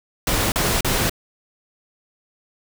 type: noise bursts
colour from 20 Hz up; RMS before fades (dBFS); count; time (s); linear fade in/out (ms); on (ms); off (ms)
pink; -20; 3; 0.27-1.096; 2; 250; 38
effects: none